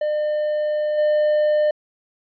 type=tone with level steps; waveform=triangle; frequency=603 Hz; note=D5; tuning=46 cents sharp; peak=-17 / -13 dBFS; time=0.01-1.71 s; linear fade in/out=5 ms; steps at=0.97 s; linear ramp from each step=20 ms; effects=resampled to 11025 Hz